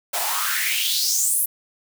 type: noise with high-pass filter sweep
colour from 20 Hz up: white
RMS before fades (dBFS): -22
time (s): 0.13-1.46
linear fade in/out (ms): 10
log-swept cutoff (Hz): 630 to 12000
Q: 4.7
effects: none